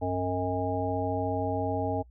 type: harmonic tone with a mistuned harmonic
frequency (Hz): 90.7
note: F#2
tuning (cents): -34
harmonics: 1 / 3 / 5 / 7 / 9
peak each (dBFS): -33 / -33 / -33 / -33 / -33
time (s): 0.01-2.03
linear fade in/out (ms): 20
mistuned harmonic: 1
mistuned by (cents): +120
effects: noise-tail reverb RT60 0.1 s tail -24 dB re dry + added 60 Hz sine -51 dBFS peak until 2.1 s